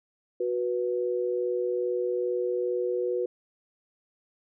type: tone pair together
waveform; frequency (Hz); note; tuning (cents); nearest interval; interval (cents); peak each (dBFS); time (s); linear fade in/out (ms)
sine; 367.6 / 490; F#4 / B4; -11 / -14; perfect fourth; 497; -28; 0.4-3.26; 5
effects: none